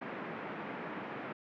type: band-pass noise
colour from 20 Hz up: pink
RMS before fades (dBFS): -42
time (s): 0.01-1.33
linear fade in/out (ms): 10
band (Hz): 170 to 2200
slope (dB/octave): 24
effects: none